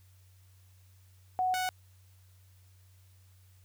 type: tone pair in turn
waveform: sine / sawtooth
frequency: 740 / 740 Hz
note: F#5 / F#5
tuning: 0 / 0 cents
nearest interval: unison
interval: 0 cents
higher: neither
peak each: -26 dBFS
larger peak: neither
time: 1.39-1.54 / 1.54-1.69 s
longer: neither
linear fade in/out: 0 ms
effects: added 93 Hz sine -57 dBFS peak until 3.64 s + white hiss -68 dBFS RMS until 3.64 s